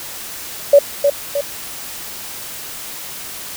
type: tone with echo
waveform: sine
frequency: 569 Hz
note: C#5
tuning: 45 cents sharp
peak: -3 dBFS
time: 0.73-0.79 s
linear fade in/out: 5 ms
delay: 310 ms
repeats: 2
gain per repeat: -6 dB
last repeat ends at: 1.41 s
effects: white hiss -30 dBFS RMS until 3.56 s